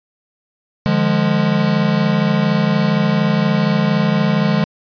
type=chord; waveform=square; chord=D diminished; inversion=none; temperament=equal with one note detuned; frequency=150.44 / 174.61 / 207.7 Hz; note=D3 / F3 / Ab3; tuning=+42 / 0 / 0 cents; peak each=-19 / -19 / -17 dBFS; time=0.86-4.64 s; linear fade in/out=0 ms; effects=resampled to 11025 Hz